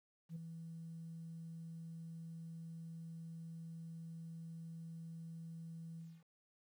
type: tone with ADSR envelope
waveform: sine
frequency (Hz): 164.6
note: E3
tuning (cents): -2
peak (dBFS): -39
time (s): 0.29-6.24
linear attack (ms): 69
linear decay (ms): 8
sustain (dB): -7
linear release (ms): 250
effects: tanh soft clip ceiling -41 dBFS + 12-bit